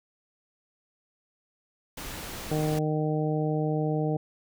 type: noise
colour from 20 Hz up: pink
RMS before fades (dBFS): -38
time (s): 1.97-2.79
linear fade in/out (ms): 5
type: harmonic tone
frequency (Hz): 153.7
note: D#3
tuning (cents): -21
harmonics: 1 / 2 / 3 / 4 / 5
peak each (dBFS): -27 / -31 / -31 / -35 / -36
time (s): 2.51-4.17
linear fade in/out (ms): 5
effects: none